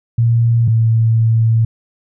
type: tone pair in turn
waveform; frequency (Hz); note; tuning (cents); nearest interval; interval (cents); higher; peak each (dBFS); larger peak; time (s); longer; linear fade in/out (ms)
sine; 116.54 / 113.16; A#2 / A2; 0 / +49; minor second; 51; first; -9; neither; 0.18-0.68 / 0.68-1.65; second; 5
effects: none